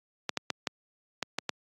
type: clicks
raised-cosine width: 0.2 ms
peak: -11 dBFS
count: 7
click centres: 0.293 / 0.373 / 0.503 / 0.672 / 1.227 / 1.386 / 1.493 s
effects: high-pass 150 Hz 12 dB/octave + AAC 48 kbps